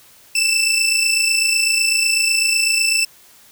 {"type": "tone pair together", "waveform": "20% pulse", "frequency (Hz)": [2637, 2665], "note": ["E7", "E7"], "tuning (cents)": [0, 18], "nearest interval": "unison", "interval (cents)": 18, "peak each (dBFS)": -13, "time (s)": [0.35, 3.05], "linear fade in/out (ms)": 5, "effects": ["white hiss -48 dBFS RMS until 3.51 s"]}